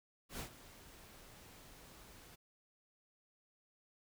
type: noise with ADSR envelope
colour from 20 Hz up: pink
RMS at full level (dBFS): -43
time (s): 0.29-2.36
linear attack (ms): 100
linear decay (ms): 100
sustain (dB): -15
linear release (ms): 14
effects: none